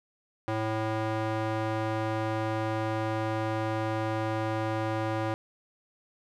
square tone with band-pass filter, 110 Hz, A2, in tune, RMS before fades -30 dBFS, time 0.48-5.34 s, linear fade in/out 0 ms, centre 740 Hz, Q 0.69, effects none

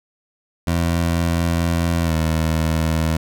20% pulse tone with pitch glide, 84.5 to 80.17 Hz, E2 to E2, +43 to -48 cents, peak -12 dBFS, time 0.67-3.17 s, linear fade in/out 5 ms, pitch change -91 cents, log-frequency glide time 2.03-2.13 s, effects none

